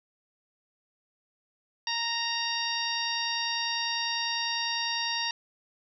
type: harmonic tone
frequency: 930 Hz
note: A#5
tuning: 4 cents flat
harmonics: 1 / 2 / 3 / 4 / 5 / 6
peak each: -35 / -35 / -35 / -35 / -35 / -35 dBFS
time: 1.87-5.31 s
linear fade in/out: 2 ms
effects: none